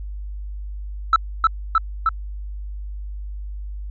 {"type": "tone with echo", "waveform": "sine", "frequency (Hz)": 1318.5, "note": "E6", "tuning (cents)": 0, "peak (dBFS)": -7, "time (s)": [1.13, 1.16], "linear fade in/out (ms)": 2, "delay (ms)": 310, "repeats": 3, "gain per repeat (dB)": -2, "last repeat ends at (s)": 2.09, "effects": ["tanh soft clip ceiling -9 dBFS", "added 50 Hz sine -28 dBFS peak until 3.9 s"]}